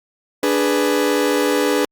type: chord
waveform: 40% pulse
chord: G# diminished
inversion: second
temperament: equal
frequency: 293.7 / 415.3 / 493.9 Hz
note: D4 / G#4 / B4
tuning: 0 / 0 / 0 cents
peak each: -19 dBFS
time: 0.43-1.85 s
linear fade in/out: 2 ms
effects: Opus 48 kbps